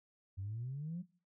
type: exponential sweep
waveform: sine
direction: up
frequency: 92.5 to 185 Hz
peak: -38 dBFS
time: 0.37-1.03 s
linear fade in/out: 20 ms
effects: noise-tail reverb RT60 0.4 s tail -20 dB re dry + tanh soft clip ceiling -34 dBFS